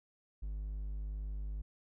triangle tone, 51 Hz, G#1, 31 cents flat, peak -35 dBFS, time 0.42-1.62 s, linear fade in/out 10 ms, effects none

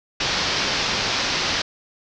white low-pass noise, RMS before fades -23 dBFS, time 0.2-1.62 s, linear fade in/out 5 ms, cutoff 5600 Hz, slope 48 dB/octave, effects none

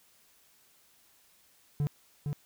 triangle tone with echo, 145.4 Hz, D3, 17 cents flat, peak -24 dBFS, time 1.8-1.87 s, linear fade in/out 0 ms, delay 460 ms, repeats 1, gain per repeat -4 dB, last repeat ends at 2.33 s, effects white hiss -64 dBFS RMS until 2.45 s

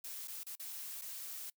blue noise with dropouts, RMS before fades -45 dBFS, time 0.04-1.5 s, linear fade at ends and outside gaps 5 ms, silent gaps 0.275-0.28 / 0.434-0.465 / 0.555-0.596 / 1.014-1.018 s, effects noise-tail reverb RT60 0.1 s tail -24 dB re dry

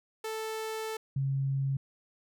sawtooth / sine tone pair in turn, 440 / 136.33 Hz, A4 / C#3, 0 / -28 cents, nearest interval octave + minor sixth, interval 2028 cents, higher first, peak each -30 / -27 dBFS, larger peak second, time 0.24-0.97 / 1.16-1.77 s, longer first, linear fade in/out 5 ms, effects none

